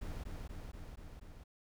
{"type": "noise with echo", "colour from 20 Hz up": "brown", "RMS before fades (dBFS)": -42, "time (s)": [0.01, 0.24], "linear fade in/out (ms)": 10, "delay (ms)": 240, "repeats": 5, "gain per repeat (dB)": -2, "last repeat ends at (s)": 1.44, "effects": []}